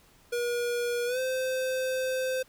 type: tone with pitch glide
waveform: square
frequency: 480 to 517.4 Hz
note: B4 to C5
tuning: -49 to -19 cents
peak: -28 dBFS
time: 0.32-2.43 s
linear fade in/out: 10 ms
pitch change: +130 cents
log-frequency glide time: 1.06-1.19 s
effects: pink hiss -60 dBFS RMS until 2.48 s